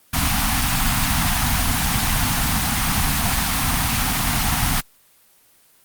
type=band-stop noise; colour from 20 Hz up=pink; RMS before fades=-19 dBFS; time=0.13-4.81 s; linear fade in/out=10 ms; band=280 to 690 Hz; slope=96 dB/octave; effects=white hiss -55 dBFS RMS until 5.84 s + Opus 24 kbps